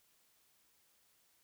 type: silence
effects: white hiss -72 dBFS RMS until 1.43 s